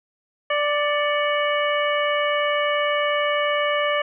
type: harmonic tone with a mistuned harmonic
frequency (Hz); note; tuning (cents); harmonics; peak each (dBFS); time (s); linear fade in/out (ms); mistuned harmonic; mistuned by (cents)
587.3; D5; 0; 1 / 2 / 3 / 4 / 5; -22 / -25 / -27 / -28 / -29; 0.5-4.02; 5; 4; -78
effects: none